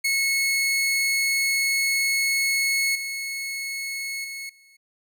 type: tone with level steps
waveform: sawtooth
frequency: 2189 Hz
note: C#7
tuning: 22 cents flat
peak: -17 / -25 / -29 / -49 dBFS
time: 0.04-4.77 s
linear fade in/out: 10 ms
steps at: 2.95 / 4.24 / 4.49 s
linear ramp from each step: 5 ms
effects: none